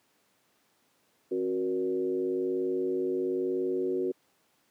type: tone with frequency modulation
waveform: sine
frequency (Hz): 370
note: F#4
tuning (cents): 0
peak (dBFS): -26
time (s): 1.31-4.12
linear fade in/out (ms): 10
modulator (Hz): 101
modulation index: 0.86
effects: pink hiss -69 dBFS RMS until 4.7 s + high-pass 200 Hz 12 dB/octave

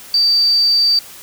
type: tone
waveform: sine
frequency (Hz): 4639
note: D8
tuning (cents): -22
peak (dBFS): -10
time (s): 0.14-0.99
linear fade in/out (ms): 2
effects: white hiss -37 dBFS RMS until 1.22 s

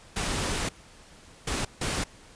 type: noise bursts at uneven times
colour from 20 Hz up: pink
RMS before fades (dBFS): -29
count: 3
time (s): 0.16-0.69 / 1.47-1.65 / 1.81-2.04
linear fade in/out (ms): 5
effects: pink hiss -52 dBFS RMS until 2.35 s + resampled to 22050 Hz

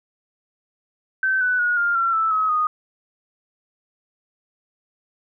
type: tone with pitch steps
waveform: sine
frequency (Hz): 1541 / 1493.7 / 1447.8 / 1403.3 / 1360.2 / 1318.5 / 1278 / 1238.7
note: G6 / F#6 / F#6 / F6 / F6 / E6 / D#6 / D#6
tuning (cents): -30 / +16 / -38 / +8 / -46 / 0 / +46 / -8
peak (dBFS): -17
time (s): 1.23-2.67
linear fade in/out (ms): 2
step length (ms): 180
effects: none

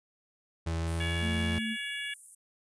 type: tone with pitch glide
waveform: 35% pulse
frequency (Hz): 82.41 to 85.07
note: E2 to F2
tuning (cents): 0 to -45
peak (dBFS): -28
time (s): 0.66-1.59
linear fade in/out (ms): 10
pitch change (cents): +55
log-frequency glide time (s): 0.86-1.24
type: high-pass noise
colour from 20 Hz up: white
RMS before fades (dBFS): -45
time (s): 0.87-2.35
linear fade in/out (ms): 5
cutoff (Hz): 8500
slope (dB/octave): 48
type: harmonic tone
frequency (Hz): 566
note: C#5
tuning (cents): +36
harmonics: 3 / 4 / 5 / 6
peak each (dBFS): -38 / -39 / -40 / -41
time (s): 1-2.14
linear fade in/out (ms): 5
type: tone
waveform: sine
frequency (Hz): 221.8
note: A3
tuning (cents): +14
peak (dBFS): -32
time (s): 1.2-1.77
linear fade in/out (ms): 50
effects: resampled to 22050 Hz

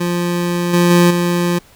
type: tone with level steps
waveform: 25% pulse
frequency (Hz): 174.61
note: F3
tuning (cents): 0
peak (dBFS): -12 / -6 / -4 / -10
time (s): 0-1.59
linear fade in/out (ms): 10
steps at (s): 0.73 / 0.9 / 1.1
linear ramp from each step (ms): 10
effects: pink hiss -47 dBFS RMS until 1.75 s

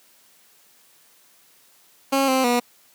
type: tone with pitch steps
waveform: 15% pulse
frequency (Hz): 272.1 / 262 / 242.5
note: C#4 / C4 / B3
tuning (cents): -32 / +2 / -31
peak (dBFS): -11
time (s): 2.12-2.6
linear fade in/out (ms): 10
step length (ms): 160
effects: white hiss -56 dBFS RMS until 2.94 s + high-pass 150 Hz 12 dB/octave

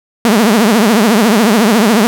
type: tone with vibrato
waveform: sawtooth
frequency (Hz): 218.7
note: A3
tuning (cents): -10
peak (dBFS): -3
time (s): 0.25-2.07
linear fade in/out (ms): 0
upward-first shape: triangle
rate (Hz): 14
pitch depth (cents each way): 220
effects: none

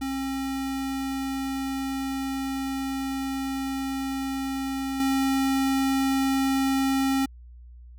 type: tone with level steps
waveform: square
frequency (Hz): 269.1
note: C4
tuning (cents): +49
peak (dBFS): -28 / -22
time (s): 0.01-7.26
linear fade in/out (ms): 10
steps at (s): 5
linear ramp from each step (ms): 2
effects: added 60 Hz sine -43 dBFS peak until 7.98 s

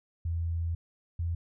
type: tone pair in turn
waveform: sine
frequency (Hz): 83.7 / 84.62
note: E2 / E2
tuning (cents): +27 / +46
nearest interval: unison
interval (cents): 19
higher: second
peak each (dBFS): -28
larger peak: neither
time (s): 0.25-0.75 / 1.19-1.35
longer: first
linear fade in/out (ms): 5
effects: none

